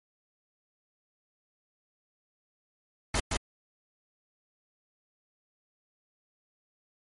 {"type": "noise with echo", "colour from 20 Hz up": "pink", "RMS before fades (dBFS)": -27, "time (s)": [3.14, 3.2], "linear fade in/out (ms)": 5, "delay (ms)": 170, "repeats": 1, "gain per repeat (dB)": -2, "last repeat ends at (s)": 3.37, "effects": ["MP3 48 kbps"]}